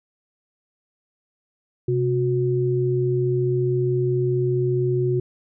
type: tone pair together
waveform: sine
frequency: 129.6 / 364.2 Hz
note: C3 / F#4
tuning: -16 / -27 cents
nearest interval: octave + tritone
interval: 1789 cents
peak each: -21 / -21 dBFS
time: 1.88-5.2 s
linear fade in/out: 5 ms
effects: none